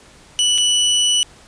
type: tone with dropouts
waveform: sawtooth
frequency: 2960 Hz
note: F#7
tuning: in tune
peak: -10 dBFS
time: 0.39-1.23 s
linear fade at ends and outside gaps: 0 ms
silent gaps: 0.579-0.583 s
effects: pink hiss -46 dBFS RMS until 1.47 s + resampled to 22050 Hz